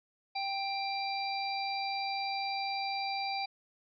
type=harmonic tone; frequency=788 Hz; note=G5; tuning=9 cents sharp; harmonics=1 / 3 / 5 / 6; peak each=-34 / -39 / -44 / -40 dBFS; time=0.35-3.46 s; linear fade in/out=10 ms; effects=none